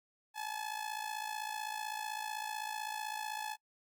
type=tone with amplitude modulation; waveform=sawtooth; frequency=858 Hz; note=A5; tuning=44 cents flat; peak=-31 dBFS; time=0.34-3.57 s; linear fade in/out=50 ms; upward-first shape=sine; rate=55.8 Hz; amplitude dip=75%; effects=noise-tail reverb RT60 0.1 s tail -25 dB re dry + Opus 48 kbps